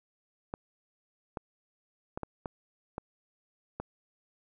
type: clicks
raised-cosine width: 1 ms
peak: -21 dBFS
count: 7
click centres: 0.539 / 1.372 / 2.175 / 2.233 / 2.458 / 2.981 / 3.8 s
effects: none